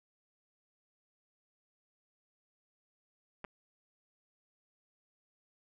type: clicks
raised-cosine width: 0.5 ms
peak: -29 / -27 dBFS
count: 2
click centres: 3.443 / 3.448 s
effects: none